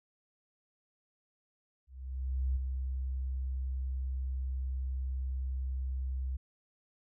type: tone with ADSR envelope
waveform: sine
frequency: 65.1 Hz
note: C2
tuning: 8 cents flat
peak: -27 dBFS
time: 1.87-6.37 s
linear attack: 690 ms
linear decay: 14 ms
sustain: -5 dB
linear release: 10 ms
effects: none